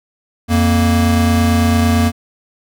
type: tone pair together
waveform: square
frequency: 87.43 / 233.4 Hz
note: F2 / A#3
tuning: +2 / +2 cents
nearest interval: octave + perfect fourth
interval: 1700 cents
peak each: -14 dBFS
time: 0.48-2.12 s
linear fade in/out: 50 ms
effects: none